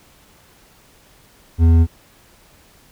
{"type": "tone with hard clipping", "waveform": "triangle", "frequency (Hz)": 82.7, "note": "E2", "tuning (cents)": 6, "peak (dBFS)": -10, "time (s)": [1.58, 1.87], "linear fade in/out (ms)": 50, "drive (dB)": 11, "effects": ["pink hiss -51 dBFS RMS until 2.91 s"]}